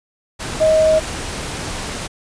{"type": "tone in noise", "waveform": "sine", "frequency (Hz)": 630, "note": "D#5", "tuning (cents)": 21, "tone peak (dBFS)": -10, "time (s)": [0.6, 1], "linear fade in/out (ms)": 20, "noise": "pink", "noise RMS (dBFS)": -26, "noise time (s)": [0.39, 2.08], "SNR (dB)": 13, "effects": ["resampled to 22050 Hz"]}